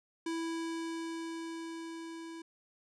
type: tone with level ramp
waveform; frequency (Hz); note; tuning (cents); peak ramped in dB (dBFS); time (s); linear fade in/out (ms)
square; 329.6; E4; 0; -34 to -44; 0.26-2.42; 5
effects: resampled to 22050 Hz